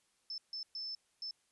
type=tone bursts at uneven times; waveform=sine; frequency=5274 Hz; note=E8; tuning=in tune; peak=-39 dBFS; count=4; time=0.3-0.38 / 0.53-0.63 / 0.75-0.95 / 1.22-1.31 s; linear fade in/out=2 ms; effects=white hiss -75 dBFS RMS until 1.51 s + resampled to 24000 Hz